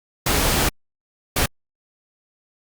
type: noise bursts at uneven times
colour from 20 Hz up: pink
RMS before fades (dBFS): -19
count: 2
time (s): 0.26-0.69 / 1.36-1.46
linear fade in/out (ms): 5
effects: Opus 48 kbps